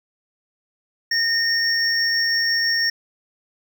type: tone pair together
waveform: triangle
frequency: 1834 / 5496 Hz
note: A#6 / F8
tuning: -29 / -29 cents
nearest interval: octave + perfect fifth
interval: 1900 cents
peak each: -19 dBFS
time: 1.11-2.9 s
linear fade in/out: 5 ms
effects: none